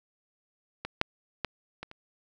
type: clicks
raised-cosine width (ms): 0.3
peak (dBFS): -18 / -7 / -13 / -22 / -29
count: 5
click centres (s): 0.85 / 1.014 / 1.447 / 1.83 / 1.914
effects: none